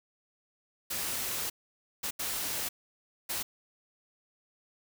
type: noise bursts at uneven times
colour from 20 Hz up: white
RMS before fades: -34 dBFS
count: 4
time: 0.9-1.5 / 2.03-2.11 / 2.19-2.69 / 3.29-3.43 s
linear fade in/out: 10 ms
effects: none